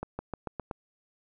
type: accelerating click train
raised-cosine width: 1 ms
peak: -20 dBFS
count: 6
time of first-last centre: 0.03-0.712 s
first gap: 160 ms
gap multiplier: 0.92
effects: none